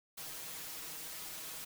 white noise with comb filter, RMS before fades -45 dBFS, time 0.17-1.65 s, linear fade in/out 10 ms, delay 6.3 ms, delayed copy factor +0.95, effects none

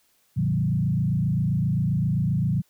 sine tone with frequency modulation, 146.83 Hz, D3, in tune, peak -20 dBFS, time 0.36-2.62 s, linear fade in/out 20 ms, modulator 27.6 Hz, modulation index 1.5, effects white hiss -65 dBFS RMS until 2.69 s

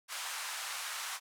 pink band-pass noise, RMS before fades -40 dBFS, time 0.08-1.2 s, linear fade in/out 50 ms, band 910 to 12000 Hz, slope 24 dB/octave, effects none

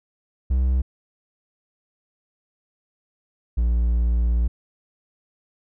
triangle tone pair in turn, 64.2 / 58.43 Hz, C2 / A#1, -32 / +5 cents, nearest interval major second, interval 163 cents, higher first, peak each -15 dBFS, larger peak neither, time 0.5-0.82 / 3.57-4.48 s, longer second, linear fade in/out 10 ms, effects none

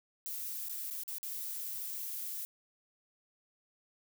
violet noise with dropouts, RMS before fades -40 dBFS, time 0.26-2.45 s, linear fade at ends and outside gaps 0 ms, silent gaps 0.685-0.695 / 0.901-0.909 / 1.035-1.079 / 1.183-1.23 s, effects none

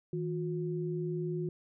sine tone pair together, 160 / 359.2 Hz, D#3 / F4, +49 / +49 cents, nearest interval octave + major second, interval 1400 cents, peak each -34 / -35 dBFS, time 0.13-1.49 s, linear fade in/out 2 ms, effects none

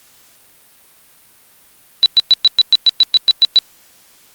sine tone bursts, 3951 Hz, B7, in tune, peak -4 dBFS, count 12, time 2.03-3.588 s, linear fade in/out 0 ms, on 29 ms, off 110 ms, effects white hiss -48 dBFS RMS until 4.34 s + Opus 48 kbps

